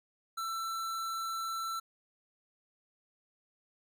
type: tone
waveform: square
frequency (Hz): 1337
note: E6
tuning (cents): +24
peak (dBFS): -35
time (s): 0.37-1.8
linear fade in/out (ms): 10
effects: none